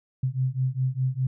sine beating tone pair, 127.6 / 132.5 Hz, C3 / C3, -43 / +22 cents, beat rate 4.9 Hz, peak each -26 dBFS, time 0.23-1.27 s, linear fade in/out 5 ms, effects none

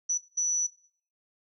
sine tone bursts at uneven times, 5930 Hz, F#8, 3 cents sharp, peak -24 dBFS, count 2, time 0.09-0.18 / 0.37-0.67 s, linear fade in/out 10 ms, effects noise-tail reverb RT60 0.5 s tail -18 dB re dry

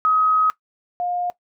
sine tone pair in turn, 1266 / 710.5 Hz, D#6 / F5, +30 / +30 cents, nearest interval minor seventh, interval 1000 cents, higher first, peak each -14 / -21 dBFS, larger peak first, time 0.05-0.5 / 1-1.3 s, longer first, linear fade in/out 0 ms, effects noise-tail reverb RT60 0.1 s tail -18 dB re dry

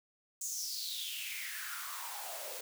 white noise with high-pass filter sweep, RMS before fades -41 dBFS, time 0.41-2.61 s, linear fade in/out 5 ms, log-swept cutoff 7200 to 470 Hz, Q 6.2, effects none

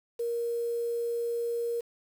sine tone with quantisation, 470 Hz, A#4, 14 cents sharp, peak -28 dBFS, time 0.19-1.81 s, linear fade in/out 10 ms, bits 8, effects none

